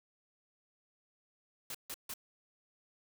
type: noise bursts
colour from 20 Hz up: white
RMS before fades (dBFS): -42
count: 3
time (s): 1.7-2.138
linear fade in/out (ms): 2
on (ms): 46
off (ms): 150
effects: none